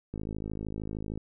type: click train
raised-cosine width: 3 ms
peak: -23 dBFS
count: 56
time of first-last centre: 0.14-1.176 s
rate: 53.1 Hz
effects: none